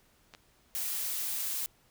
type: clicks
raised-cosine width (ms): 0.2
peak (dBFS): -31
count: 2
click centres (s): 0.338 / 0.349
type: noise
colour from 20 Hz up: blue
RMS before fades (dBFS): -34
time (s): 0.75-1.66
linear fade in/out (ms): 0
effects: pink hiss -66 dBFS RMS until 1.9 s